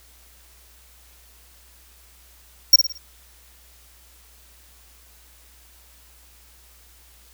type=tone with echo; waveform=square; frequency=5560 Hz; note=F8; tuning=9 cents flat; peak=-6 dBFS; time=2.73-2.76 s; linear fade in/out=5 ms; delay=55 ms; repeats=4; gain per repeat=-8 dB; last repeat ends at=2.98 s; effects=added 60 Hz sine -53 dBFS peak until 7.33 s + white hiss -53 dBFS RMS until 7.33 s